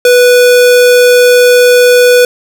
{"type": "tone", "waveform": "square", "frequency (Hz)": 492.4, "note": "B4", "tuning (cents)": -5, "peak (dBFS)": -3, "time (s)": [0.05, 2.25], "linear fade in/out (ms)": 2, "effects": []}